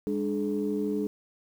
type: tone cluster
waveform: sine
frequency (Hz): 203.7 / 296.4 / 425.1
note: G#3 / D4 / G#4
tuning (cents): -33 / +16 / +40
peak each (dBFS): -30 / -30 / -30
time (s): 0.07-1.07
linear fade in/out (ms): 0
effects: tanh soft clip ceiling -18 dBFS + 9-bit